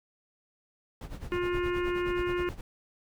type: noise with tremolo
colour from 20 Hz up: brown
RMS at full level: -36 dBFS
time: 1.01-2.61 s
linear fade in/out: 2 ms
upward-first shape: sine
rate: 9.5 Hz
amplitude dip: 80%
type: harmonic tone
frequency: 354.4 Hz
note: F4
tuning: 25 cents sharp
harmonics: 1 / 3 / 4 / 5 / 6 / 7 / 8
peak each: -28 / -38 / -40 / -42 / -44 / -45 / -46 dBFS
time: 1.32-2.49 s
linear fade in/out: 0 ms
effects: none